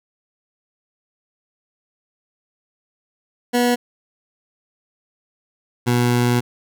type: tone pair in turn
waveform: 20% pulse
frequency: 243.2 / 121.6 Hz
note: B3 / B2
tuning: -26 / -26 cents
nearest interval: octave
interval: 1200 cents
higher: first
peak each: -10 dBFS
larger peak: neither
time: 3.53-3.76 / 5.86-6.41 s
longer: second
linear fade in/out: 20 ms
effects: none